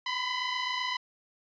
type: tone pair together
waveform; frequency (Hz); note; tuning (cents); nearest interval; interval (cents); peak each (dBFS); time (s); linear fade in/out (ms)
15% pulse; 990.2 / 1018; B5 / C6; +4 / -48; unison; 48; -26 / -26; 0.06-0.97; 5
effects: resampled to 16000 Hz